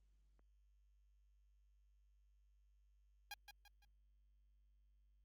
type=tone with echo; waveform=10% pulse; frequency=816 Hz; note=G#5; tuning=31 cents flat; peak=-39 dBFS; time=3.31-3.34 s; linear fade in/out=2 ms; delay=170 ms; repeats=3; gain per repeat=-8 dB; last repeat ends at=3.85 s; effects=added 50 Hz sine -70 dBFS peak until 5.24 s + Opus 24 kbps